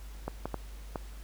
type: clicks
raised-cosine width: 1 ms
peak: -19 dBFS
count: 4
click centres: 0.28 / 0.456 / 0.543 / 0.958 s
effects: added 50 Hz sine -42 dBFS peak until 1.23 s + pink hiss -55 dBFS RMS until 1.23 s